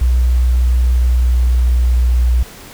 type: tone with pitch glide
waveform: sine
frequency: 61.74 to 61 Hz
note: B1 to B1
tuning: 0 to -21 cents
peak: -9 dBFS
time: 0.01-2.43 s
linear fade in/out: 5 ms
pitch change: -21 cents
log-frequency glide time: 0.2-2.27 s
effects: pink hiss -36 dBFS RMS until 2.73 s